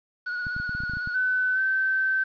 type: tone with vibrato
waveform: triangle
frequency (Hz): 1460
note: F#6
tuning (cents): -24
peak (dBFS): -26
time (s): 0.26-1.16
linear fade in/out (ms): 10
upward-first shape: sine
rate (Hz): 16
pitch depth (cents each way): 27
type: clicks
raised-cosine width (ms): 5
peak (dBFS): -24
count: 11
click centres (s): 0.468 / 0.565 / 0.6 / 0.694 / 0.75 / 0.804 / 0.836 / 0.897 / 0.936 / 0.97 / 1.074
type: tone with pitch glide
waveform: sine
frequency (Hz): 1509 to 1545.2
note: F#6 to G6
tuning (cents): +34 to -25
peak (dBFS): -21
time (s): 1.14-2.24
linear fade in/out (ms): 10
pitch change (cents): +41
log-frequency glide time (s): 1.53-1.6
effects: resampled to 11025 Hz + 9-bit